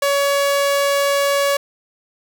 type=tone; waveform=sawtooth; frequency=563 Hz; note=C#5; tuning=27 cents sharp; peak=-11 dBFS; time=0.02-1.57 s; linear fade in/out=5 ms; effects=none